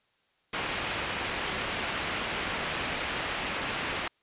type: low-pass noise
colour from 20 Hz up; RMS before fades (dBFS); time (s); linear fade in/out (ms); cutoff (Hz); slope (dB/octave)
white; -33; 0.53-4.08; 5; 3100; 24
effects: white hiss -70 dBFS RMS until 4.22 s + resampled to 8000 Hz